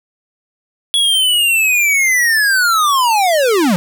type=linear sweep; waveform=square; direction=down; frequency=3383 to 164.81 Hz; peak=-11 dBFS; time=0.94-3.76 s; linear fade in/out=0 ms; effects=none